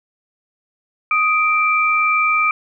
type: tone pair together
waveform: sine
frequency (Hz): 1248.7 / 2349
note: D#6 / D7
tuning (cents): +6 / 0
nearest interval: major seventh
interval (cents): 1094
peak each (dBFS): -16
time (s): 1.11-2.51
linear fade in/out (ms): 2
effects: none